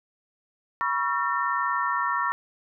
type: tone cluster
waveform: sine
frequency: 970 / 1111 / 1354 / 1815 Hz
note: B5 / C#6 / E6 / A#6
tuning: -31 / +4 / +46 / -47 cents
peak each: -29 / -27 / -29 / -30 dBFS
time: 0.81-2.32 s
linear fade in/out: 0 ms
effects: none